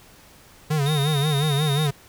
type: tone with vibrato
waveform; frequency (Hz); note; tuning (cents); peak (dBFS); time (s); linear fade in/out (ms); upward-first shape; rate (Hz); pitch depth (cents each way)
square; 146.83; D3; 0; -20; 0.7-1.91; 10; sine; 5.6; 110
type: tone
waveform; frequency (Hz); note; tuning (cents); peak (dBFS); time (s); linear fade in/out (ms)
square; 3695; A#7; -16; -29; 0.86-1.87; 2
effects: pink hiss -50 dBFS RMS until 2.08 s